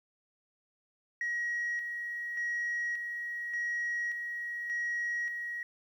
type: tone with tremolo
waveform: sine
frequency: 1901 Hz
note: A#6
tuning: 33 cents sharp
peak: -29 dBFS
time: 1.21-5.63 s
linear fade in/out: 2 ms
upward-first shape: square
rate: 0.86 Hz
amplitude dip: 45%
effects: tanh soft clip ceiling -28 dBFS + 11-bit